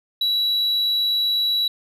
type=tone; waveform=sine; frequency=3916 Hz; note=B7; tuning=15 cents flat; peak=-15 dBFS; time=0.21-1.68 s; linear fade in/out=5 ms; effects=tanh soft clip ceiling -17 dBFS